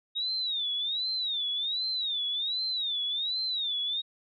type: tone with vibrato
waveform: sine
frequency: 3729 Hz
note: A#7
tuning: in tune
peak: -28 dBFS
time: 0.15-4.02 s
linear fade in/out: 20 ms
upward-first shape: sine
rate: 1.3 Hz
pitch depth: 170 cents each way
effects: none